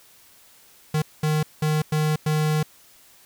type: tone bursts at uneven times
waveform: square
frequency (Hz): 153.7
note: D#3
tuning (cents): -21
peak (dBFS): -20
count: 5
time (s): 0.94-1.02 / 1.23-1.43 / 1.62-1.82 / 1.92-2.16 / 2.26-2.63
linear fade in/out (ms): 5
effects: white hiss -53 dBFS RMS until 3.25 s